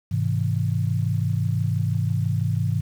sine chord, Ab augmented, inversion none, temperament just, 103.83 / 129.78 / 162.23 Hz, Ab2 / C3 / E3, 0 / -14 / -27 cents, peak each -23 / -25 / -26 dBFS, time 0.11-2.81 s, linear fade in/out 10 ms, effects 8-bit

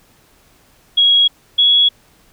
sine tone pair in turn, 3311 / 3353 Hz, G#7 / G#7, -6 / +16 cents, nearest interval unison, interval 22 cents, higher second, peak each -8 dBFS, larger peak neither, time 0.97-1.28 / 1.58-1.89 s, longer neither, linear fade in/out 10 ms, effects pink hiss -52 dBFS RMS until 2.32 s

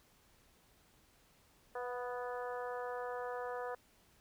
harmonic tone with a mistuned harmonic, 246.9 Hz, B3, in tune, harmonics 2 / 3 / 4 / 5 / 6 / 7, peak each -41 / -45 / -47 / -49 / -51 / -52 dBFS, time 1.75-3.75 s, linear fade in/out 5 ms, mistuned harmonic 3, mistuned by -19 cents, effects pink hiss -68 dBFS RMS until 4.2 s

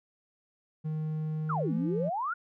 triangle tone with pitch glide, 155.56 to 170.62 Hz, D#3 to F3, 0 to -40 cents, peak -28 dBFS, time 0.84-2.1 s, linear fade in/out 20 ms, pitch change +160 cents, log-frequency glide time 1.64-1.78 s
sine exponential two-way sweep, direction down then up, 1480 to 207.7 to 1480 Hz, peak -29 dBFS, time 1.49-2.34 s, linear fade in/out 10 ms, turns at 1.74 s
effects none

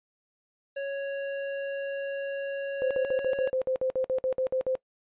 square tone, 554.4 Hz, C#5, in tune, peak -31 dBFS, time 0.76-3.5 s, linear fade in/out 10 ms
sine tone bursts, 519 Hz, C5, 14 cents flat, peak -24 dBFS, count 14, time 2.82-4.753 s, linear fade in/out 0 ms, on 87 ms, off 55 ms
effects noise-tail reverb RT60 0.1 s tail -22 dB re dry + resampled to 8000 Hz

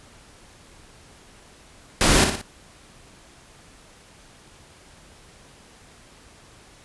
pink noise with echo, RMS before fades -17 dBFS, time 2.01-2.24 s, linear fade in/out 0 ms, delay 58 ms, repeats 3, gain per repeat -6 dB, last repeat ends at 2.414 s, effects pink hiss -50 dBFS RMS until 6.84 s + resampled to 24000 Hz

